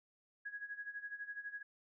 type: tone with tremolo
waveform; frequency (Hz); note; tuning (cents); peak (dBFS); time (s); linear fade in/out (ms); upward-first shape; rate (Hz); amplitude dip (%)
sine; 1661.2; G#6; 0; -40; 0.45-1.63; 10; sine; 12; 80
effects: none